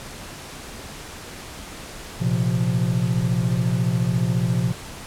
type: chord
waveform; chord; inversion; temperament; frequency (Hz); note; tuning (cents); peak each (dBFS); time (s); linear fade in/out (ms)
triangle; Bb suspended second; none; equal; 116.54 / 130.81 / 174.61; Bb2 / C3 / F3; 0 / 0 / 0; -21; 2.2-4.73; 20
effects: pink hiss -37 dBFS RMS until 5.06 s + low-pass 11000 Hz 12 dB/octave